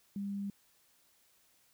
sine tone, 200 Hz, G3, 35 cents sharp, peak -35 dBFS, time 0.16-0.5 s, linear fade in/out 2 ms, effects white hiss -69 dBFS RMS until 1.73 s

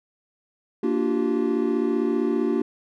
triangle chord, G minor seventh, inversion first, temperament equal with one note detuned, 233.1 / 293.7 / 349.2 / 384.4 Hz, Bb3 / D4 / F4 / G4, 0 / 0 / 0 / -34 cents, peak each -24 dBFS, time 0.83-2.62 s, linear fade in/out 5 ms, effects none

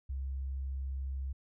sine tone, 67 Hz, C2, 42 cents sharp, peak -34 dBFS, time 0.09-1.33 s, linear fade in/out 10 ms, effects none

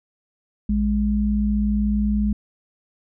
sine tone pair together, 58.28 / 207.7 Hz, A#1 / G#3, 0 / 0 cents, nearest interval octave + minor seventh, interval 2200 cents, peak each -22 / -19 dBFS, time 0.69-2.33 s, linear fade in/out 5 ms, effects none

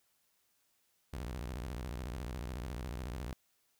sawtooth tone with vibrato, 61.4 Hz, B1, 9 cents flat, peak -35 dBFS, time 1.13-3.33 s, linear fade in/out 0 ms, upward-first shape square, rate 14 Hz, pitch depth 250 cents each way, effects white hiss -75 dBFS RMS until 3.79 s

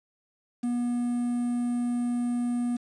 triangle tone with quantisation, 241.7 Hz, B3, 37 cents flat, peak -23 dBFS, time 0.63-2.77 s, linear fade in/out 10 ms, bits 8, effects resampled to 22050 Hz

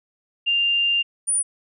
sine tone pair in turn, 2794 / 9444 Hz, F7 / D9, 0 / +9 cents, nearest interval octave + major sixth, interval 2109 cents, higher second, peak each -17 / -18 dBFS, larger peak first, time 0.46-1.03 / 1.27-1.43 s, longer first, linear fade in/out 20 ms, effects none

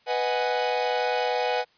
45% pulse chord, G# minor seventh, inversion first, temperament equal, 493.9 / 622.3 / 740 / 830.6 Hz, B4 / D#5 / F#5 / G#5, 0 / 0 / 0 / 0 cents, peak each -27 / -32 / -29 / -29 dBFS, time 0.06-1.65 s, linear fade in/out 50 ms, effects white hiss -62 dBFS RMS until 1.77 s + resampled to 11025 Hz

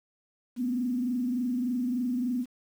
sine tone with frequency modulation, 247.4 Hz, B3, 3 cents sharp, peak -26 dBFS, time 0.56-2.46 s, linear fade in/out 50 ms, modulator 23.4 Hz, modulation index 0.62, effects 9-bit

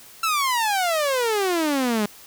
sawtooth exponential sweep, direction down, 1354 to 202.2 Hz, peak -16 dBFS, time 0.23-2.06 s, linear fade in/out 5 ms, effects white hiss -46 dBFS RMS until 2.26 s

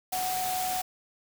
sine tone in noise, 740 Hz, F#5, in tune, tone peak -29 dBFS, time 0.12-0.82 s, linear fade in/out 10 ms, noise white, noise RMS -34 dBFS, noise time 0.12-0.82 s, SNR +2 dB, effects none

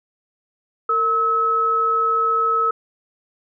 sine tone pair together, 456.8 / 1292 Hz, A#4 / E6, -35 / -35 cents, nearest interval octave + tritone, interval 1800 cents, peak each -25 / -16 dBFS, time 0.89-2.71 s, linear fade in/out 5 ms, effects none

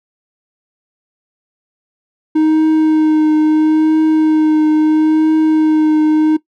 triangle tone with vibrato, 311.2 Hz, D#4, in tune, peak -6 dBFS, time 2.35-6.37 s, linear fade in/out 10 ms, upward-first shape triangle, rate 0.75 Hz, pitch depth 20 cents each way, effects noise-tail reverb RT60 0.1 s tail -18 dB re dry

